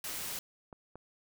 white noise, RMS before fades -39 dBFS, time 0.04-0.39 s, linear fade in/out 2 ms
clicks, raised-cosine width 1 ms, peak -33 dBFS, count 2, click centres 0.728 / 0.956 s
effects none

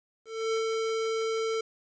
square tone with ADSR envelope, 446.9 Hz, A4, 27 cents sharp, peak -26 dBFS, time 0.25-1.61 s, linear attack 280 ms, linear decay 98 ms, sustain -2 dB, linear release 5 ms, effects resampled to 16000 Hz + 10-bit

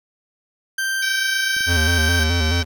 40% pulse tone, 1568 Hz, G6, in tune, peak -19 dBFS, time 0.78-2.24 s, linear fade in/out 5 ms
harmonic tone, 770 Hz, G5, 31 cents flat, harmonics 2 / 3 / 4 / 5 / 6 / 7 / 8, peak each -28 / -30 / -30 / -31 / -35 / -30 / -36 dBFS, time 1.02-2.63 s, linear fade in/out 5 ms
clicks, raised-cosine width 3 ms, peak -27 dBFS, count 5, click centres 1.566 / 1.607 / 1.725 / 1.756 / 2.482 s
square tone with vibrato, 82.5 Hz, E2, 2 cents sharp, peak -18 dBFS, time 1.66-2.65 s, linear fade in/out 50 ms, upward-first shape square, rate 4.7 Hz, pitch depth 81 cents each way
effects none

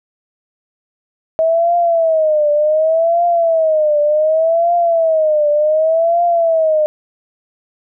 sine tone with vibrato, 640 Hz, D#5, 49 cents sharp, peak -10 dBFS, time 1.39-6.86 s, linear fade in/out 0 ms, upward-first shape triangle, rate 0.67 Hz, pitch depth 150 cents each way, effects none

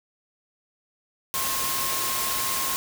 sine tone in noise, 1070 Hz, C6, 38 cents sharp, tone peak -32 dBFS, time 1.34-2.76 s, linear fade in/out 0 ms, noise white, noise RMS -27 dBFS, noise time 1.34-2.76 s, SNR -8 dB, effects none

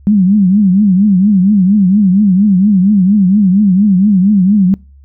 sine tone with vibrato, 196 Hz, G3, in tune, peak -5 dBFS, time 0.07-4.74 s, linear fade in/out 0 ms, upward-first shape triangle, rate 4.3 Hz, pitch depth 180 cents each way, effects noise-tail reverb RT60 0.3 s tail -26 dB re dry + added 69 Hz sine -37 dBFS peak until 5.04 s

